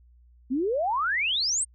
sine exponential sweep, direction up, 241.6 to 8870 Hz, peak -23 dBFS, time 0.5-1.65 s, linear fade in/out 20 ms, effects added 60 Hz sine -53 dBFS peak until 1.74 s

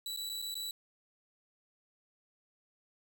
sawtooth tone with dropouts, 3942 Hz, B7, 4 cents flat, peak -34 dBFS, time 0.06-0.71 s, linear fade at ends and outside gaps 2 ms, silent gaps 0.164-0.172 / 0.293-0.297 / 0.418-0.423 / 0.543-0.553 s, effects none

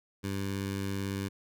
15% pulse tone with notch filter, 98 Hz, G2, in tune, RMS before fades -34 dBFS, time 0.23-1.29 s, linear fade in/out 20 ms, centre 760 Hz, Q 1.3, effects none

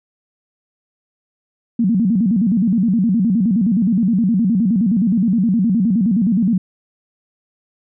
sine tone with vibrato, 207.7 Hz, G#3, in tune, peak -12 dBFS, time 1.79-6.58 s, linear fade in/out 5 ms, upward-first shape square, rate 9.6 Hz, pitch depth 200 cents each way, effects none

